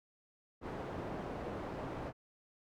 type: low-pass noise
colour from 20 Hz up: white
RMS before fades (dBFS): -42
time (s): 0.61-2.13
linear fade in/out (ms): 50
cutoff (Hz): 670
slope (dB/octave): 12
effects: none